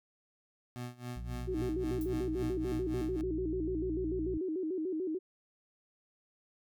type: tone with tremolo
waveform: 25% pulse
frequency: 122.6 Hz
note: B2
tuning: 12 cents flat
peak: -34 dBFS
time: 0.76-3.21 s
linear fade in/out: 0 ms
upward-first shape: sine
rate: 3.7 Hz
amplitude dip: 90%
type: harmonic tone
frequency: 58.27 Hz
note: A#1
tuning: in tune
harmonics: 1 / 2 / 3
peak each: -39 / -45 / -49 dBFS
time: 1.16-4.38 s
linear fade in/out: 5 ms
type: tone with vibrato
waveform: sine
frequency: 342.2 Hz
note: F4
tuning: 35 cents flat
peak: -32 dBFS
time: 1.47-5.19 s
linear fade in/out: 20 ms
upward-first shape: square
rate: 6.8 Hz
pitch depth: 150 cents each way
type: noise with exponential decay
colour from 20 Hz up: violet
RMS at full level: -45 dBFS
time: 2.01-2.16 s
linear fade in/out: 1 ms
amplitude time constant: 31 ms
effects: none